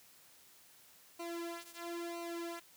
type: tone with flanger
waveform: sawtooth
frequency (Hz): 340.6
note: F4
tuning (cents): -43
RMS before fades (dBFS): -43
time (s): 1.19-2.6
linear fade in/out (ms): 10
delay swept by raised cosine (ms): 0.58 to 2.98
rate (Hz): 1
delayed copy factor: -0.9
effects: white hiss -62 dBFS RMS until 2.76 s + high-pass 60 Hz 12 dB/octave